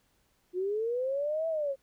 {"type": "linear two-way sweep", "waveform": "sine", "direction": "up then down", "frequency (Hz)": [351.8, 659.3, 531], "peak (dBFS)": -28, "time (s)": [0.53, 1.76], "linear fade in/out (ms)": 50, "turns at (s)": 1.48, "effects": ["pink hiss -71 dBFS RMS until 1.82 s"]}